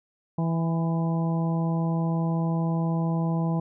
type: harmonic tone with a mistuned harmonic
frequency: 164.81 Hz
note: E3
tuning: in tune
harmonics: 1 / 2 / 3 / 4 / 5 / 6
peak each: -23 / -34 / -38 / -37 / -37 / -39 dBFS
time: 0.38-3.6 s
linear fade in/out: 5 ms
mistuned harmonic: 6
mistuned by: +22 cents
effects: none